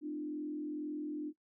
sine tone with frequency modulation, 300 Hz, D4, 37 cents sharp, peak -36 dBFS, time 0.01-1.33 s, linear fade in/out 50 ms, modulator 42.1 Hz, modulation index 0.62, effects noise-tail reverb RT60 0.1 s tail -19 dB re dry

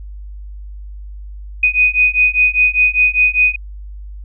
sine beating tone pair, 2489 / 2494 Hz, D#7 / D#7, 0 / +3 cents, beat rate 5 Hz, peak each -13 dBFS, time 1.63-3.56 s, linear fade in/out 5 ms, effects added 50 Hz sine -28 dBFS peak until 4.24 s

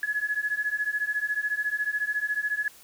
sine beating tone pair, 1688 / 1702 Hz, G#6 / G#6, +28 / +42 cents, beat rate 14 Hz, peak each -29 / -28 dBFS, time 0.03-2.68 s, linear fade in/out 2 ms, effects white hiss -52 dBFS RMS until 2.83 s

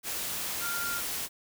sine tone in noise, 1396.9 Hz, F6, in tune, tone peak -33 dBFS, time 0.6-1.02 s, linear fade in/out 50 ms, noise white, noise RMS -34 dBFS, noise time 0.03-1.29 s, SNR -2 dB, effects none

